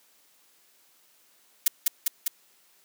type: noise with echo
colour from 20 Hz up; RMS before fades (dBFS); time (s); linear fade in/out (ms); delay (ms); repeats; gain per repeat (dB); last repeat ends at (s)
blue; -19; 1.66-1.68; 5; 200; 3; -2; 2.28
effects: white hiss -62 dBFS RMS until 2.84 s + high-pass 200 Hz 12 dB/octave